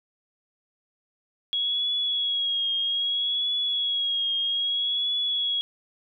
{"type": "tone with vibrato", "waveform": "sine", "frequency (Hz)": 3322, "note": "G#7", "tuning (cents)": 0, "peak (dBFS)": -23, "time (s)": [1.53, 5.61], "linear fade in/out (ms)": 0, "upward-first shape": "triangle", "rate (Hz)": 0.62, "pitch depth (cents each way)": 46, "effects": []}